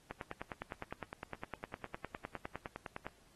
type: click train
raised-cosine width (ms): 0.5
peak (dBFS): -26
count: 30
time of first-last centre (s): 0.11-3.066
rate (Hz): 9.81
effects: pink hiss -67 dBFS RMS until 3.35 s + AAC 32 kbps